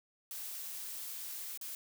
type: noise with dropouts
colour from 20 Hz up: blue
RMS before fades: -43 dBFS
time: 0.31-1.75 s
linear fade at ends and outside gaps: 1 ms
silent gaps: 1.575-1.612 s
effects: none